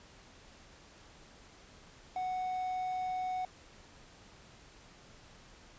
triangle tone, 740 Hz, F#5, in tune, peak -31 dBFS, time 2.16-3.45 s, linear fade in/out 2 ms, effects pink hiss -57 dBFS RMS until 5.78 s + resampled to 16000 Hz

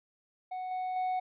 triangle tone with level steps, 740 Hz, F#5, in tune, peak -33 / -30 / -27 dBFS, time 0.51-1.2 s, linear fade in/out 10 ms, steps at 0.71 / 0.96 s, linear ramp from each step 2 ms, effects resampled to 8000 Hz

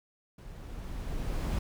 brown noise with level ramp, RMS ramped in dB -46 to -29 dBFS, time 0.38-1.59 s, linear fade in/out 5 ms, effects none

